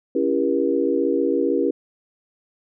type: chord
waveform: sine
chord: C# diminished seventh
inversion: none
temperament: just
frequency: 277.2 / 332.6 / 399.1 / 479 Hz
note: C#4 / E4 / G4 / Bb4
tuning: 0 / +16 / +31 / +47 cents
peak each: -23 dBFS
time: 0.15-1.71 s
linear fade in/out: 5 ms
effects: none